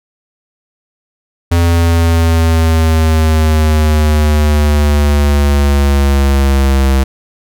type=exponential sweep; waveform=square; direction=down; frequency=85.5 to 66.7 Hz; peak=-8 dBFS; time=1.51-7.04 s; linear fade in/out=10 ms; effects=none